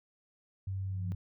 sine tone, 96.1 Hz, G2, 34 cents flat, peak -33 dBFS, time 0.67-1.15 s, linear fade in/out 5 ms
sine tone with exponential growth, 173.2 Hz, F3, 14 cents flat, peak -35 dBFS, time 0.7-1.12 s, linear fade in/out 0 ms, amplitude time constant 90 ms
effects none

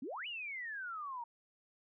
sine exponential two-way sweep, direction up then down, 230 to 2985 to 918 Hz, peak -40 dBFS, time 0.02-1.24 s, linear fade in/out 5 ms, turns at 0.27 s, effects none

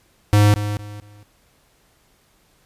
square tone with echo, 103.83 Hz, G#2, in tune, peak -11 dBFS, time 0.33-0.54 s, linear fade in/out 0 ms, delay 230 ms, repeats 3, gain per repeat -11 dB, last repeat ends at 1.23 s, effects pink hiss -59 dBFS RMS until 2.65 s + resampled to 32000 Hz

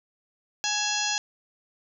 harmonic tone with a mistuned harmonic, 835 Hz, G#5, 9 cents sharp, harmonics 1 / 2 / 3 / 4 / 5 / 6 / 7 / 8, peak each -33 / -33 / -33 / -33 / -33 / -33 / -33 / -33 dBFS, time 0.64-1.18 s, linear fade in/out 0 ms, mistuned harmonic 3, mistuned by +120 cents, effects none

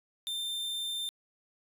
45% pulse tone, 3586 Hz, A7, 32 cents sharp, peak -33 dBFS, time 0.27-1.09 s, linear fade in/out 0 ms, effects resampled to 32000 Hz

